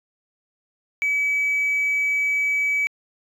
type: tone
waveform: triangle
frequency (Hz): 2286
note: D7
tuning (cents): -47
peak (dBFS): -16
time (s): 1.02-2.87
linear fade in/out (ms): 0
effects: tanh soft clip ceiling -15 dBFS